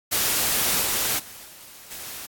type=noise with level steps; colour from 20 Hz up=white; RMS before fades=-22 / -24 / -42 / -45 / -36 dBFS; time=0.11-2.27 s; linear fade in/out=20 ms; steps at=0.81 / 1.18 / 1.45 / 1.9 s; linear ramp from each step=20 ms; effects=AAC 64 kbps